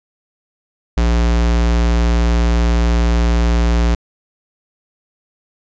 square tone, 58.27 Hz, A#1, in tune, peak -12 dBFS, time 0.97-3.95 s, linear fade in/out 5 ms, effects resampled to 16000 Hz

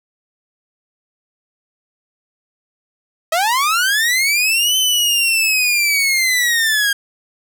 sawtooth linear two-way sweep, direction up then down, 622.3 to 3071 to 1605 Hz, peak -10 dBFS, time 3.32-6.93 s, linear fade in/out 5 ms, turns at 4.77 s, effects none

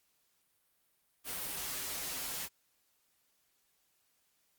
white noise with comb filter, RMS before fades -39 dBFS, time 1.24-2.49 s, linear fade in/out 50 ms, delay 9 ms, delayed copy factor -0.8, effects white hiss -75 dBFS RMS until 4.58 s + Opus 48 kbps

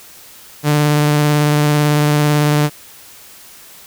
sawtooth tone with vibrato, 148.5 Hz, D3, 20 cents sharp, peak -7 dBFS, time 0.63-2.7 s, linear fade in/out 50 ms, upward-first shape sine, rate 18 Hz, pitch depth 16 cents each way, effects white hiss -40 dBFS RMS until 3.86 s

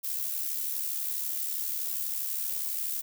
violet noise with amplitude modulation, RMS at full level -30 dBFS, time 0.03-3.02 s, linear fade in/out 20 ms, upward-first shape sine, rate 72.3 Hz, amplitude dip 50%, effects none

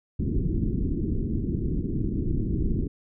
pink low-pass noise, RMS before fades -26 dBFS, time 0.19-2.88 s, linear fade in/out 10 ms, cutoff 370 Hz, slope 48 dB/octave, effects none

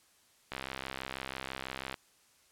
click train, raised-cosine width 0.3 ms, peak -21 dBFS, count 95, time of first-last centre 0.52-1.942 s, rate 66.1 Hz, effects white hiss -66 dBFS RMS until 2.51 s + low-pass 11000 Hz 12 dB/octave

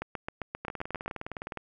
two click trains, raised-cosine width 0.5 ms, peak -18 / -21 dBFS, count 9 / 19, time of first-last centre 0.02-1.08 / 0.65-1.573 s, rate 7.55 / 19.5 Hz, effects none

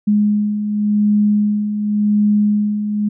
sine beating tone pair, 207.7 / 208.6 Hz, G#3 / G#3, 0 / +8 cents, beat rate 0.9 Hz, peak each -21 / -13 dBFS, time 0.07-3.09 s, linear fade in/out 10 ms, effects none

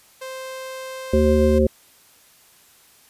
sawtooth tone, 523 Hz, C5, 1 cent flat, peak -27 dBFS, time 0.21-1.59 s, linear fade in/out 10 ms
harmonic tone, 75.7 Hz, D#2, 47 cents flat, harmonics 1 / 3 / 5 / 7, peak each -19 / -19 / -19 / -19 dBFS, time 1.13-1.67 s, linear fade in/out 5 ms
effects white hiss -53 dBFS RMS until 3.09 s + resampled to 32000 Hz

